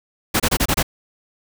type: noise bursts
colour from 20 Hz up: pink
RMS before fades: -17 dBFS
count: 6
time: 0.34-0.829 s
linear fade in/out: 10 ms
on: 59 ms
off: 27 ms
effects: none